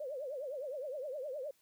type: tone with vibrato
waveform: sine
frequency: 554.4 Hz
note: C#5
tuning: in tune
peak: -38 dBFS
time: 0-1.51 s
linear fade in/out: 5 ms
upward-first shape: triangle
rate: 9.7 Hz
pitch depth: 220 cents each way
effects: white hiss -72 dBFS RMS until 1.61 s